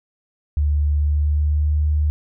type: tone with pitch glide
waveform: sine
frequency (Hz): 73.6 to 75.28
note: D2 to D2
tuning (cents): +4 to +43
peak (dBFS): -15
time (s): 0.57-2.1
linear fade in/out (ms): 0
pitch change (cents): +39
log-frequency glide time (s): 0.93-1.78
effects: none